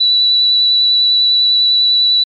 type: tone with vibrato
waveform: sine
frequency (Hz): 3951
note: B7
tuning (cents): 0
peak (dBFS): -8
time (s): 0-2.24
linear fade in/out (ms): 10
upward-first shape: sine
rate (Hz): 10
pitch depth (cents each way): 9
effects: MP3 64 kbps